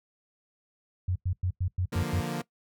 sine tone bursts, 91.1 Hz, F#2, 26 cents flat, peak -25 dBFS, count 7, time 1.08-2.206 s, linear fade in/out 5 ms, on 76 ms, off 99 ms
sawtooth chord, Bb major, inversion first, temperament equal, 146.83 / 174.61 / 233.1 Hz, D3 / F3 / Bb3, 0 / 0 / 0 cents, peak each -31 dBFS, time 1.92-2.42 s, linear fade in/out 10 ms
effects noise-tail reverb RT60 0.1 s tail -19 dB re dry

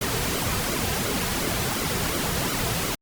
pink noise with flanger, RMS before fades -26 dBFS, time 0.01-2.95 s, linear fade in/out 5 ms, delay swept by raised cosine 1.1 to 3.6 ms, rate 2.8 Hz, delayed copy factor -0.6, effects Opus 48 kbps

